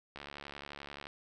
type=click train; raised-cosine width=0.3 ms; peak=-28 dBFS; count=66; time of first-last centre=0.16-1.069 s; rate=71.5 Hz; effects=none